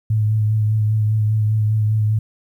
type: tone with vibrato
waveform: sine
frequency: 107.8 Hz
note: A2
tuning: 35 cents flat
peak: -14 dBFS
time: 0.1-2.19 s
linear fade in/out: 5 ms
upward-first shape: sine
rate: 5 Hz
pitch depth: 25 cents each way
effects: 9-bit